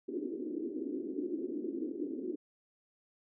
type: band-pass noise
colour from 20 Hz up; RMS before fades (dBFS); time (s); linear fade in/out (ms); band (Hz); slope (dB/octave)
pink; -38; 0.08-2.36; 10; 270 to 380; 48
effects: none